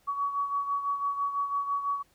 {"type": "beating tone pair", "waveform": "sine", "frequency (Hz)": [1128, 1134], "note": ["C#6", "C#6"], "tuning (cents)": [30, 39], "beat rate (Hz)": 6, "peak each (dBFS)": [-28, -35], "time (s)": [0.07, 2.03], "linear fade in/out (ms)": 20, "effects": ["pink hiss -66 dBFS RMS until 2.14 s"]}